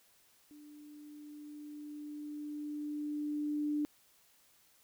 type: tone with level ramp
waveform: sine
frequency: 296.8 Hz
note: D4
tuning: 18 cents sharp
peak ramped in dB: -52 to -30 dBFS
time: 0.51-3.85 s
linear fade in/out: 0 ms
effects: white hiss -67 dBFS RMS until 4.83 s